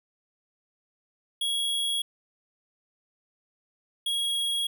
square tone pair in turn, 3322 / 3306 Hz, G#7 / G#7, 0 / -9 cents, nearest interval unison, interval 9 cents, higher first, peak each -26 dBFS, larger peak neither, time 1.41-2.02 / 4.06-4.67 s, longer neither, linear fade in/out 5 ms, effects none

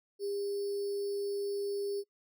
sine tone with sample-and-hold, 402.3 Hz, G4, 45 cents sharp, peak -32 dBFS, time 0.19-2.04 s, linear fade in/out 50 ms, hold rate 4900 Hz, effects noise-tail reverb RT60 0.1 s tail -23 dB re dry

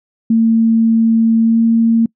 sine tone with pitch glide, 226.2 to 228.3 Hz, A3 to A#3, +48 to -36 cents, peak -8 dBFS, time 0.3-2.06 s, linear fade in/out 5 ms, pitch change +16 cents, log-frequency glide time 1.43-1.59 s, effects noise-tail reverb RT60 0.1 s tail -26 dB re dry

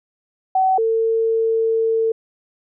sine tone pair in turn, 757 / 449.9 Hz, F#5 / A4, +39 / +39 cents, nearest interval major sixth, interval 900 cents, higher first, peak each -13 / -15 dBFS, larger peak first, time 0.55-0.78 / 0.78-2.12 s, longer second, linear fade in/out 5 ms, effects none

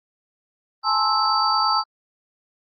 sine tone cluster, 838 / 887 / 1053 / 1312 / 4636 Hz, G#5 / A5 / C6 / E6 / D8, +15 / +14 / +11 / -9 / -23 cents, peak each -25 / -26 / -25 / -21 / -23 dBFS, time 0.83-1.84 s, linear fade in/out 50 ms, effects Opus 32 kbps

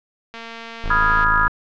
click train, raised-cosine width 0.2 ms, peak -16 dBFS, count 207, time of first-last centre 0.34-1.24 s, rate 229 Hz
square tone, 27 Hz, A0, 32 cents flat, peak -22 dBFS, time 0.84-1.48 s, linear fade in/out 0 ms
sine chord, F half-diminished seventh, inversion second, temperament equal, 987.8 / 1244.5 / 1396.9 / 1661.2 Hz, Cb6 / Eb6 / F6 / Ab6, 0 / 0 / 0 / 0 cents, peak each -21 / -19 / -20 / -19 dBFS, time 0.9-1.48 s, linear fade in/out 5 ms
effects low-pass 3000 Hz 12 dB/octave

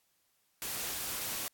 white noise, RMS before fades -37 dBFS, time 0.62-1.48 s, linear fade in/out 0 ms, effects white hiss -74 dBFS RMS until 1.53 s + AAC 64 kbps

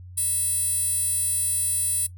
10% pulse tone with high-pass filter, 660 Hz, E5, 2 cents sharp, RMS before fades -24 dBFS, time 0.17-2.07 s, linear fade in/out 10 ms, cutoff 9900 Hz, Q 3.9, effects noise-tail reverb RT60 0.1 s tail -18 dB re dry + added 90 Hz sine -39 dBFS peak until 2.17 s

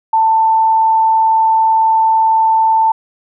sine tone, 889 Hz, A5, 18 cents sharp, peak -8 dBFS, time 0.13-2.92 s, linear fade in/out 5 ms, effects none

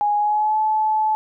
sine tone with pitch glide, 829 to 864.7 Hz, G#5 to A5, -3 to -30 cents, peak -16 dBFS, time 0.01-1.15 s, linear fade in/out 0 ms, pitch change +73 cents, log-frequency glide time 0.17-0.58 s, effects none

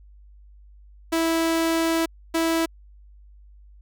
sawtooth tone bursts at uneven times, 328.2 Hz, E4, 8 cents flat, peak -16 dBFS, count 2, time 1.12-2.06 / 2.34-2.66 s, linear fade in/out 10 ms, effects added 50 Hz sine -46 dBFS peak until 3.81 s

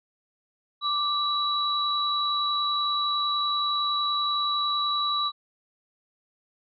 sine tone pair together, 1174.7 / 3918 Hz, D6 / B7, 0 / -15 cents, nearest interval octave + major sixth, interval 2085 cents, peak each -26 dBFS, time 0.81-5.32 s, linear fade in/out 50 ms, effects none

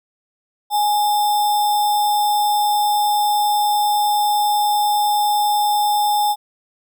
sine tone with sample-and-hold, 831 Hz, G#5, 1 cent sharp, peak -14 dBFS, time 0.7-6.36 s, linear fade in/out 50 ms, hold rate 4410 Hz, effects none

